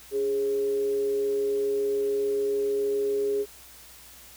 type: tone with frequency modulation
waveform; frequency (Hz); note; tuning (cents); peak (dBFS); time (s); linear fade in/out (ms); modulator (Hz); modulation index
sine; 411.6; G#4; -16; -23; 0.11-3.46; 50; 127; 0.24
effects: added 60 Hz sine -58 dBFS peak until 4.36 s + white hiss -49 dBFS RMS until 4.36 s